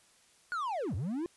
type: linear two-way sweep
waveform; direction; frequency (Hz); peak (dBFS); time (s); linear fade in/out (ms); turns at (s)
triangle; down then up; 1484 to 77.78 to 358.9; -30; 0.52-1.26; 0; 0.95
effects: white hiss -64 dBFS RMS until 1.36 s + resampled to 24000 Hz